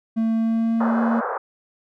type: tone with pitch glide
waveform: triangle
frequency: 224.5 to 230.3 Hz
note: A3 to A#3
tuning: +35 to -21 cents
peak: -16 dBFS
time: 0.16-1.21 s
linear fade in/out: 20 ms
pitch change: +44 cents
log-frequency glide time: 0.33-1.03 s
type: band-pass noise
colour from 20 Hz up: pink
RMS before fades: -26 dBFS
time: 0.8-1.38 s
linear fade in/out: 5 ms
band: 460 to 1500 Hz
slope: 48 dB/octave
effects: none